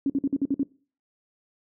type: tone bursts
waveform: sine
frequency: 277.2 Hz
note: C#4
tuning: in tune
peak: -20 dBFS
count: 7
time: 0.06-0.632 s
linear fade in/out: 2 ms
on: 38 ms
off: 51 ms
effects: noise-tail reverb RT60 0.4 s tail -21 dB re dry